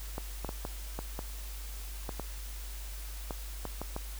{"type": "clicks", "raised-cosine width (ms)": 1, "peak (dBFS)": -22, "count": 12, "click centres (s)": [0.181, 0.447, 0.491, 0.651, 0.99, 1.191, 2.092, 2.197, 3.308, 3.653, 3.816, 3.964], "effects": ["added 50 Hz sine -39 dBFS peak until 4.19 s", "white hiss -48 dBFS RMS until 4.19 s"]}